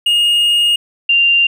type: tone pair in turn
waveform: triangle / sine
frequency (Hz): 2852 / 2785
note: F7 / F7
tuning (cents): +36 / -5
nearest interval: unison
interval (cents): 41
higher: first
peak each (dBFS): -8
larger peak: neither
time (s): 0.06-0.76 / 1.09-1.47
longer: first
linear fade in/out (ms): 5
effects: none